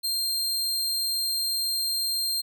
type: tone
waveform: sawtooth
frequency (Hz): 4186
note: C8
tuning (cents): 0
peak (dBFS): -22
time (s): 0.03-2.42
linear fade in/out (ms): 20
effects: none